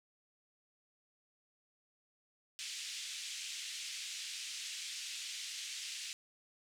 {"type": "band-pass noise", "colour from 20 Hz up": "pink", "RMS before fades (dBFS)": -44, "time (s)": [2.59, 6.13], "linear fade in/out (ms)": 0, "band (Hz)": [2500, 8100], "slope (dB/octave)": 24, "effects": []}